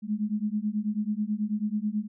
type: beating tone pair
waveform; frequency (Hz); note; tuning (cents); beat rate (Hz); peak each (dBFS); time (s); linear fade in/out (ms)
sine; 206.5 / 215.7; G#3 / A3; -10 / -34; 9.2; -29; 0.02-2.08; 50
effects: none